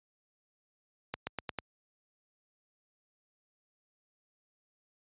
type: accelerating click train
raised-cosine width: 0.3 ms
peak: -18 dBFS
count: 5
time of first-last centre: 1.14-1.587 s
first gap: 130 ms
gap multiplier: 0.9
effects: high-pass 60 Hz 12 dB/octave + resampled to 8000 Hz